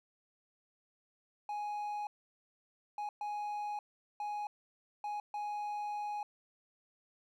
triangle tone bursts at uneven times, 832 Hz, G#5, 3 cents sharp, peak -34 dBFS, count 6, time 1.49-2.07 / 2.98-3.09 / 3.21-3.79 / 4.2-4.47 / 5.04-5.2 / 5.34-6.23 s, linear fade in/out 2 ms, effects none

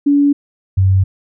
sine tone pair in turn, 285.6 / 95.31 Hz, D4 / G2, -48 / -48 cents, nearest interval octave + perfect fifth, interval 1900 cents, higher first, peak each -8 dBFS, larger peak neither, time 0.06-0.33 / 0.77-1.04 s, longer neither, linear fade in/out 10 ms, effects none

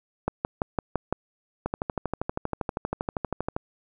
two click trains, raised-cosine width 1 ms, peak -10 / -13 dBFS, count 6 / 25, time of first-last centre 0.28-1.126 / 1.66-3.565 s, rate 5.91 / 12.6 Hz, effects none

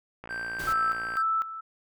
click train, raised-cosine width 0.5 ms, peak -25 dBFS, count 54, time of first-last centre 0.24-1.155 s, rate 57.9 Hz
triangle tone, 1568 Hz, G6, in tune, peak -30 dBFS, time 0.29-1.23 s, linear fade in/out 20 ms
pink noise, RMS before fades -39 dBFS, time 0.59-0.73 s, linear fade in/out 5 ms
sine tone with tremolo, 1318.5 Hz, E6, in tune, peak -23 dBFS, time 0.67-1.61 s, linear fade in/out 10 ms, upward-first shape square, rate 2 Hz, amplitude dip 75%
effects none

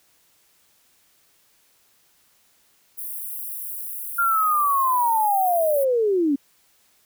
white high-pass noise, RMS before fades -32 dBFS, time 2.97-5.85 s, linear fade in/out 20 ms, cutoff 10000 Hz, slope 48 dB/octave
sine linear sweep, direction down, 1404 to 266.6 Hz, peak -17 dBFS, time 4.18-6.36 s, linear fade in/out 10 ms
effects white hiss -61 dBFS RMS until 7.05 s

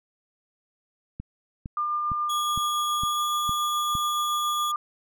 click train, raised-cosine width 5 ms, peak -21 dBFS, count 7, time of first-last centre 1.2-3.952 s, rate 2.18 Hz
sine tone with tremolo, 1200 Hz, D6, 37 cents sharp, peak -23 dBFS, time 1.77-4.76 s, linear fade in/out 2 ms, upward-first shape triangle, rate 7.1 Hz, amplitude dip 25%
sawtooth tone with pitch glide, 3352 to 3375 Hz, G#7 to G#7, +15 to +27 cents, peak -27 dBFS, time 2.29-4.72 s, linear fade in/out 10 ms, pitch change +12 cents, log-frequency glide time 2.98-3.23 s
effects none

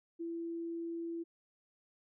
sine tone, 335.1 Hz, E4, 29 cents sharp, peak -37 dBFS, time 0.19-1.24 s, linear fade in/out 20 ms, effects none

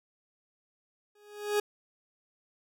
40% pulse tone with exponential growth, 415.3 Hz, G#4, in tune, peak -22 dBFS, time 1.15-1.6 s, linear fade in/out 5 ms, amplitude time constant 97 ms, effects none

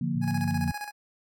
sine chord, Bb major, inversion first, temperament just, 145.68 / 174.81 / 233.1 Hz, D3 / F3 / Bb3, -14 / +2 / 0 cents, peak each -30 dBFS, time 0.01-0.71 s, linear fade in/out 5 ms
sine linear sweep, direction down, 120.5 to 81.8 Hz, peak -31 dBFS, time 0.15-0.72 s, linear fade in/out 5 ms
25% pulse tone with tremolo, 830.6 Hz, G#5, in tune, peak -28 dBFS, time 0.21-0.92 s, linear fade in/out 50 ms, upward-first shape square, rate 15 Hz, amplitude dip 65%
effects none

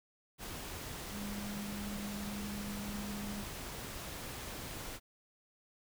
sine tone in noise, 204.4 Hz, G#3, 27 cents flat, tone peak -40 dBFS, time 1.1-3.46 s, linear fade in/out 50 ms, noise pink, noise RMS -44 dBFS, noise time 0.38-5 s, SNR +1 dB, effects none

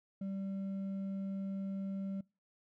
sine tone with hard clipping, 194.6 Hz, G3, 12 cents flat, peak -38 dBFS, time 0.21-2.21 s, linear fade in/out 5 ms, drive 4 dB, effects noise-tail reverb RT60 0.3 s tail -25 dB re dry

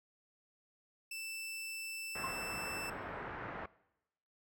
sawtooth tone, 2654 Hz, E7, 11 cents sharp, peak -38 dBFS, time 1.11-2.9 s, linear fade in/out 5 ms
white low-pass noise, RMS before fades -44 dBFS, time 2.15-3.66 s, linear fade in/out 5 ms, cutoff 1700 Hz, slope 24 dB/octave
sine tone with exponential decay, 1058 Hz, C6, 19 cents sharp, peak -33 dBFS, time 2.24-2.39 s, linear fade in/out 0 ms, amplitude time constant 31 ms
effects noise-tail reverb RT60 0.9 s tail -21 dB re dry

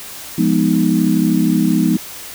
sine chord, F half-diminished seventh, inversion none, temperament equal, 174.61 / 207.7 / 246.9 / 311.1 Hz, F3 / Ab3 / Cb4 / Eb4, 0 / 0 / 0 / 0 cents, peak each -17 dBFS, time 0.38-1.97 s, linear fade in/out 5 ms, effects white hiss -32 dBFS RMS until 2.34 s

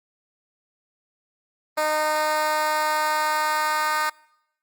10% pulse tone with high-pass filter sweep, 306.7 Hz, D#4, 25 cents flat, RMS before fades -23 dBFS, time 1.77-4.1 s, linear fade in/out 10 ms, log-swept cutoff 620 to 1100 Hz, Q 1.9, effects noise-tail reverb RT60 0.8 s tail -24 dB re dry + Opus 32 kbps

